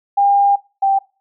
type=tone pair in turn; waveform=sine; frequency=803 / 783.3 Hz; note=G5 / G5; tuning=+41 / -2 cents; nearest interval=unison; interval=43 cents; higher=first; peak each=-10 / -11 dBFS; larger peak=first; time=0.17-0.56 / 0.82-0.99 s; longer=first; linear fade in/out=10 ms; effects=noise-tail reverb RT60 0.3 s tail -20 dB re dry